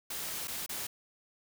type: noise with dropouts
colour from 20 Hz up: white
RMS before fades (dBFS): -38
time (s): 0.1-0.87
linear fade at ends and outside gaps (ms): 5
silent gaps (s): 0.474-0.479 / 0.663-0.692
effects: none